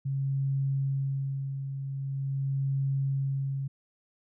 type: tone with tremolo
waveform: sine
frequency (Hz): 136.6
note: C#3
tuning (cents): -25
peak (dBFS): -25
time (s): 0.05-3.68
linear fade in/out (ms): 10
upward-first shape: sine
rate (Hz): 0.44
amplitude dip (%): 55
effects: none